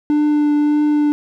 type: tone with vibrato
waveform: triangle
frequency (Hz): 296.7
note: D4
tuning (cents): +18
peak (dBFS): -10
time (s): 0.1-1.12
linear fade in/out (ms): 0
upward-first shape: triangle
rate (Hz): 1.7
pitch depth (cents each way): 13
effects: none